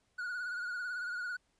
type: tone with vibrato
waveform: triangle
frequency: 1452 Hz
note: F#6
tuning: 33 cents flat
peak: -34 dBFS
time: 0.18-1.37 s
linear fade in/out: 10 ms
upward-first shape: sine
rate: 18 Hz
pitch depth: 54 cents each way
effects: pink hiss -75 dBFS RMS until 1.59 s + resampled to 22050 Hz